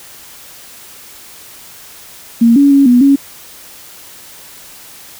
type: tone with pitch steps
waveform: sine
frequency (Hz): 232.1 / 282 / 277.8 / 244.6 / 277.4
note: A#3 / C#4 / C#4 / B3 / C#4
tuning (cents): -7 / +30 / +4 / -16 / +1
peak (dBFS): -4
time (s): 2.41-3.16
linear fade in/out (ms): 10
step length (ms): 150
effects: white hiss -36 dBFS RMS until 5.19 s